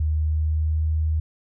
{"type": "tone with pitch glide", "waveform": "sine", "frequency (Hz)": [77.2, 78.37], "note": ["D#2", "D#2"], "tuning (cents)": [-13, 13], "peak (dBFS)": -19, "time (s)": [0, 1.2], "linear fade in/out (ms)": 5, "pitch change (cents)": 26, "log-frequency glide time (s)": [0.13, 0.89], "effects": []}